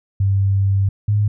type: tone pair in turn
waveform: sine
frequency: 98 / 104.03 Hz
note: G2 / G#2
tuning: 0 / +3 cents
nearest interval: minor second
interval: 103 cents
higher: second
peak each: -13 dBFS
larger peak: neither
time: 0.2-0.89 / 1.08-1.28 s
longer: first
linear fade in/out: 5 ms
effects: none